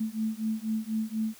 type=beating tone pair; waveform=sine; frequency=217.6 / 221.7 Hz; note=A3 / A3; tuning=-19 / +13 cents; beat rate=4.1 Hz; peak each=-31 dBFS; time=0-1.35 s; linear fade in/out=10 ms; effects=white hiss -53 dBFS RMS until 1.39 s